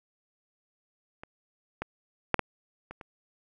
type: clicks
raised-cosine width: 0.5 ms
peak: -27 / -17 / -6 / -10 / -26 / -28 dBFS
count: 6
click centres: 1.235 / 1.82 / 2.343 / 2.393 / 2.91 / 3.012 s
effects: none